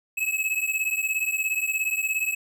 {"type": "beating tone pair", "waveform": "square", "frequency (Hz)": [2571, 2588], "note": ["E7", "E7"], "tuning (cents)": [-44, -32], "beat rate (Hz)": 17, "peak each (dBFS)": [-27, -28], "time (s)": [0.17, 2.35], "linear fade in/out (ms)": 10, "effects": []}